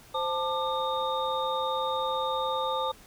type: tone cluster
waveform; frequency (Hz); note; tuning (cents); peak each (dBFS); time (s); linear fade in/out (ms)
sine; 522 / 883 / 1193 / 3683; C5 / A5 / D6 / A#7; -4 / +6 / +27 / -22; -31 / -31 / -32 / -36; 0.14-2.92; 10
effects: pink hiss -53 dBFS RMS until 3.06 s